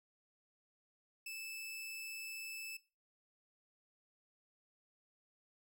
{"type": "tone", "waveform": "sawtooth", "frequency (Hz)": 2627, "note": "E7", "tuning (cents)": -7, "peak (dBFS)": -40, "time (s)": [1.26, 2.77], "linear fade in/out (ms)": 5, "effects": ["noise-tail reverb RT60 0.3 s tail -18 dB re dry"]}